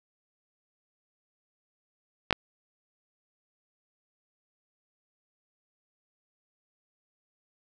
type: clicks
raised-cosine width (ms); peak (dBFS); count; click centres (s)
0.3; -6; 2; 2.308 / 2.327
effects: none